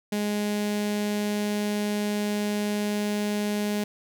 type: tone with notch filter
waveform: sawtooth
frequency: 207.7 Hz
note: G#3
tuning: in tune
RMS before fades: -27 dBFS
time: 0.12-3.84 s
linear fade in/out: 5 ms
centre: 1200 Hz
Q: 1.8
effects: none